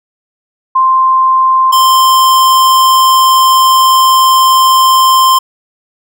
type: tone pair in turn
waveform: sine / square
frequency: 1046.5 / 1046.5 Hz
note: C6 / C6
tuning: 0 / 0 cents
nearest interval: unison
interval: 0 cents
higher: neither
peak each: -5 dBFS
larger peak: neither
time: 0.75-1.72 / 1.72-5.39 s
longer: second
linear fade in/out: 10 ms
effects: none